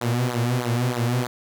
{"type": "tone with flanger", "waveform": "sawtooth", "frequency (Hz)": 121.5, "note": "B2", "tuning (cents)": -28, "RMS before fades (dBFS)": -23, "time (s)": [0.01, 1.27], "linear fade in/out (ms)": 5, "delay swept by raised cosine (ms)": [0.35, 6.35], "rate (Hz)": 3.2, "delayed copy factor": -0.9, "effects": []}